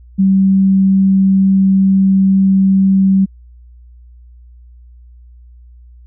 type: tone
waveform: sine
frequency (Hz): 192.7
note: G3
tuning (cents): -29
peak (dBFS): -7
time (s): 0.18-3.26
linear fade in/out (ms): 20
effects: added 60 Hz sine -37 dBFS peak until 6.06 s